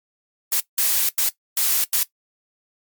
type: noise bursts at uneven times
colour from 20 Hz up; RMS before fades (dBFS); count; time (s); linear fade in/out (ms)
blue; -19; 5; 0.52-0.6 / 0.78-1.09 / 1.18-1.29 / 1.57-1.84 / 1.93-2.03; 2
effects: noise-tail reverb RT60 0.1 s tail -17 dB re dry + MP3 96 kbps